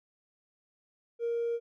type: tone with hard clipping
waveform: sine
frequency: 467.9 Hz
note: A#4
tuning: 6 cents sharp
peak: -29 dBFS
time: 1.19-1.6 s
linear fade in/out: 50 ms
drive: 1 dB
effects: none